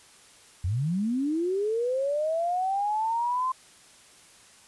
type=linear sweep; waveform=sine; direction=up; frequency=80 to 1046.5 Hz; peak=-24 dBFS; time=0.64-3.52 s; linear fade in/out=5 ms; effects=white hiss -54 dBFS RMS until 4.67 s + resampled to 24000 Hz